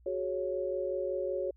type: chord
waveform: sine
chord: F# suspended second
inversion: none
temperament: equal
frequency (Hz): 370 / 415.3 / 554.4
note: F#4 / G#4 / C#5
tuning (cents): 0 / 0 / 0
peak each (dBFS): -35 / -38 / -33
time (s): 0.06-1.51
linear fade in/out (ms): 5
effects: added 60 Hz sine -57 dBFS peak until 1.56 s